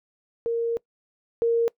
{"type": "tone pair in turn", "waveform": "sine", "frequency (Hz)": [464.3, 464.3], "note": ["A#4", "A#4"], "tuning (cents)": [-7, -7], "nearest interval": "unison", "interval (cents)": 0, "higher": "neither", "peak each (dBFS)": [-22, -18], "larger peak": "second", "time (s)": [[0.46, 0.77], [1.42, 1.68]], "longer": "first", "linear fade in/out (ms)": 0, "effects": ["noise-tail reverb RT60 0.1 s tail -23 dB re dry"]}